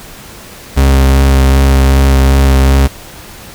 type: tone with vibrato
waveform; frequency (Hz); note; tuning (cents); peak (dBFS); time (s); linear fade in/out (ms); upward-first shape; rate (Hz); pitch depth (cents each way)
40% pulse; 67.3; C2; +49; -4; 0.76-2.88; 20; sine; 2.6; 17
effects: pink hiss -32 dBFS RMS until 3.54 s